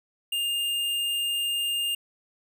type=tone with hard clipping; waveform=sine; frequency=2813 Hz; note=F7; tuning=12 cents sharp; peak=-26 dBFS; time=0.32-1.95 s; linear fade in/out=5 ms; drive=16 dB; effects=none